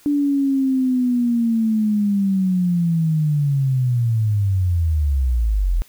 sine linear sweep, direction down, 292.3 to 39.51 Hz, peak -15 dBFS, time 0.06-5.82 s, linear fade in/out 0 ms, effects white hiss -51 dBFS RMS until 5.88 s

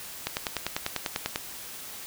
click train, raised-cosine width 0.2 ms, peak -10 dBFS, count 12, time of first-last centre 0.27-1.359 s, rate 10.1 Hz, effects white hiss -41 dBFS RMS until 2.06 s

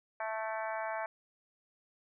harmonic tone with a mistuned harmonic, 220 Hz, A3, in tune, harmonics 3 / 4 / 5 / 6 / 7 / 8 / 9 / 10, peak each -38 / -39 / -44 / -48 / -44 / -47 / -50 / -49 dBFS, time 0.2-1.06 s, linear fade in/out 2 ms, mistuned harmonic 10, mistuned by +55 cents, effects none

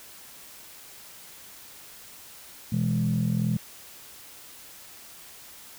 sine chord, E major, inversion second, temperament equal, 123.47 / 164.81 / 207.7 Hz, B2 / E3 / G#3, 0 / 0 / 0 cents, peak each -26 dBFS, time 2.72-3.57 s, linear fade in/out 5 ms, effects tanh soft clip ceiling -16 dBFS + white hiss -47 dBFS RMS until 5.78 s

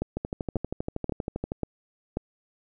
two click trains, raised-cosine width 2 ms, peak -14 / -16 dBFS, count 5 / 18, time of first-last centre 0.02-2.171 / 0.17-1.519 s, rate 1.86 / 12.6 Hz, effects none

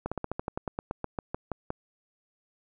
slowing click train, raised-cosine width 1 ms, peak -17 dBFS, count 16, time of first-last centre 0.06-1.704 s, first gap 56 ms, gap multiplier 1.09, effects none

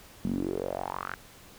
sawtooth tone with band-pass filter sweep, 46.25 Hz, F#1, in tune, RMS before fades -33 dBFS, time 0.24-1.15 s, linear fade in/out 10 ms, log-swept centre 200 to 1600 Hz, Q 5.3, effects pink hiss -52 dBFS RMS until 1.58 s

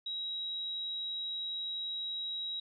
sine tone, 3843 Hz, B7, 48 cents flat, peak -35 dBFS, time 0.06-2.6 s, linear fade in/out 5 ms, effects none

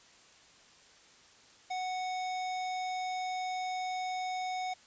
square tone, 740 Hz, F#5, in tune, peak -34 dBFS, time 1.7-4.74 s, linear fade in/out 10 ms, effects white hiss -59 dBFS RMS until 4.86 s + resampled to 16000 Hz

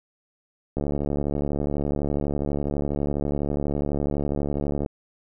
click train, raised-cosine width 2 ms, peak -13 dBFS, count 296, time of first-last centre 0.77-4.862 s, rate 72.1 Hz, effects none

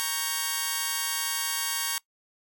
5% pulse chord, G diminished, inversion first, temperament equal with one note detuned, 932.3 / 1108.7 / 1580.7 Hz, Bb5 / Db6 / G6, 0 / 0 / +14 cents, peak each -20 dBFS, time 0-1.98 s, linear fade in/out 0 ms, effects noise-tail reverb RT60 0.1 s tail -22 dB re dry

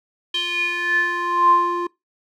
square tone with band-pass filter sweep, 349.2 Hz, F4, in tune, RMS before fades -20 dBFS, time 0.34-1.87 s, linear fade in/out 5 ms, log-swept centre 3200 to 730 Hz, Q 8.2, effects noise-tail reverb RT60 0.2 s tail -23 dB re dry

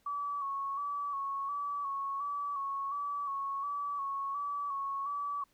sine tone with vibrato, 1126 Hz, C#6, 27 cents sharp, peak -33 dBFS, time 0.06-5.44 s, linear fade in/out 5 ms, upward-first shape square, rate 1.4 Hz, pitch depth 35 cents each way, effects pink hiss -71 dBFS RMS until 5.53 s

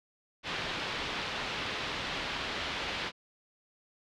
white low-pass noise, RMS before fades -36 dBFS, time 0.43-3.12 s, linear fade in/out 50 ms, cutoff 3800 Hz, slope 24 dB/octave, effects none

